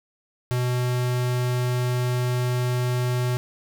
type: tone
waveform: square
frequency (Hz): 124.2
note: B2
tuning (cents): +10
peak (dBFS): -22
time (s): 0.51-3.37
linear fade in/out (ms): 0
effects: 10-bit